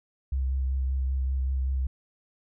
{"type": "tone with vibrato", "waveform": "sine", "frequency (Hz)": 65.9, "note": "C2", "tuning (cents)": 13, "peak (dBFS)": -24, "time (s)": [0.32, 1.87], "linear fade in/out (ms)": 5, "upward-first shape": "sine", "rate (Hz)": 5.2, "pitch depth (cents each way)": 22, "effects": []}